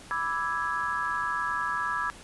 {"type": "chord", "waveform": "sine", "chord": "E dominant seventh", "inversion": "second", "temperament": "equal", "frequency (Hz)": [987.8, 1174.7, 1318.5, 1661.2], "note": ["B5", "D6", "E6", "G#6"], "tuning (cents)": [0, 0, 0, 0], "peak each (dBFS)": [-33, -33, -33, -31], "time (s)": [0.11, 2.1], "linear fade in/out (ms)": 0, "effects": ["pink hiss -48 dBFS RMS until 2.23 s", "resampled to 24000 Hz"]}